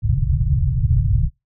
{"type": "low-pass noise", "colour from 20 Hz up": "white", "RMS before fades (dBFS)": -17, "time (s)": [0.02, 1.3], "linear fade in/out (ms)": 50, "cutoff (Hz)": 150, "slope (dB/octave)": 96, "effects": ["noise-tail reverb RT60 0.2 s tail -22 dB re dry"]}